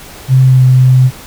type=tone with pitch glide; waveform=sine; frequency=130.81 to 128.49 Hz; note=C3 to C3; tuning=0 to -31 cents; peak=-3 dBFS; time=0.28-1.11 s; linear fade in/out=50 ms; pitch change=-31 cents; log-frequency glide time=0.42-0.64 s; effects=pink hiss -32 dBFS RMS until 1.26 s